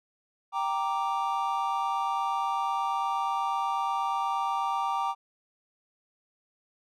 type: chord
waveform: triangle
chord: G minor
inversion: none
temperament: equal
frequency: 784 / 932.3 / 1174.7 Hz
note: G5 / Bb5 / D6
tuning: 0 / 0 / 0 cents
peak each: -29 dBFS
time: 0.52-5.15 s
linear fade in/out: 50 ms
effects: none